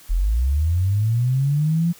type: linear sweep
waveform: sine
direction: up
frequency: 38.35 to 173.7 Hz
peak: -16 dBFS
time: 0.09-1.93 s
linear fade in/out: 20 ms
effects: white hiss -47 dBFS RMS until 1.99 s